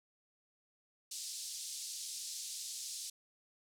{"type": "band-pass noise", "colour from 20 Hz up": "pink", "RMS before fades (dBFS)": -44, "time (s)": [1.11, 3.1], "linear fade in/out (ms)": 5, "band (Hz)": [4300, 9900], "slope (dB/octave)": 24, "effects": []}